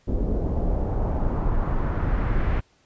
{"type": "noise with low-pass filter sweep", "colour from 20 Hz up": "brown", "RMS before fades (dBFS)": -23, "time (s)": [0.07, 2.61], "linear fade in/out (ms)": 20, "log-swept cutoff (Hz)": [470, 2100], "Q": 1.5, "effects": ["pink hiss -62 dBFS RMS until 2.85 s", "resampled to 16000 Hz"]}